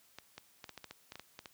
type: clicks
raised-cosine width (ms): 0.2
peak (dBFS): -28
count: 12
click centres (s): 0.186 / 0.38 / 0.642 / 0.693 / 0.777 / 0.843 / 0.91 / 1.121 / 1.156 / 1.196 / 1.391 / 1.458
effects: white hiss -66 dBFS RMS until 1.53 s + high-pass 60 Hz 12 dB/octave